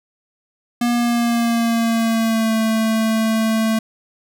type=tone with pitch glide; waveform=square; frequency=239.2 to 221.9 Hz; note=A#3 to A3; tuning=+45 to +15 cents; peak=-16 dBFS; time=0.81-3.79 s; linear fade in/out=5 ms; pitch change=-130 cents; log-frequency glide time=0.93-2.57 s; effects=none